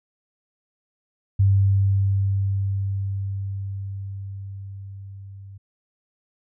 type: tone with level ramp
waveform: sine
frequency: 98.1 Hz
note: G2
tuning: 2 cents sharp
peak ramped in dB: -13 to -38 dBFS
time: 1.39-5.58 s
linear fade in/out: 10 ms
effects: none